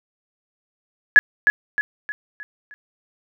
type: tone with echo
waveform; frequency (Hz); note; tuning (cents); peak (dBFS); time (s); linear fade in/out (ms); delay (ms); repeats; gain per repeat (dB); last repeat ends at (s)
sine; 1693; G#6; +33; -4; 1.16-1.19; 0; 310; 5; -7; 2.74
effects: none